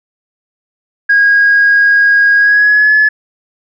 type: tone with pitch glide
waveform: sine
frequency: 1639 to 1713.5 Hz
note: G#6 to A6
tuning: -23 to -46 cents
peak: -4 dBFS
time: 1.09-3.09 s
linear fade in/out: 10 ms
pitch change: +77 cents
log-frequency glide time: 2.36-2.94 s
effects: tanh soft clip ceiling -1 dBFS